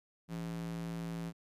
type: tone with high-pass filter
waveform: square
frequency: 56.2 Hz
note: A1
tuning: 37 cents sharp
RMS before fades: -40 dBFS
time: 0.28-1.33 s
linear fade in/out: 50 ms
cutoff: 160 Hz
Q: 2.4
effects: resampled to 32000 Hz